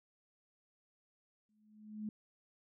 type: tone with exponential growth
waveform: sine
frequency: 213.3 Hz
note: G#3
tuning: 46 cents sharp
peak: -36 dBFS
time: 1.49-2.09 s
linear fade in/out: 2 ms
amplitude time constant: 130 ms
effects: none